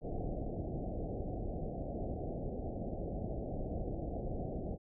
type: low-pass noise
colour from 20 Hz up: pink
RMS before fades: -39 dBFS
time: 0.01-4.78 s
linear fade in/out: 50 ms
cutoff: 750 Hz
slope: 96 dB/octave
effects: none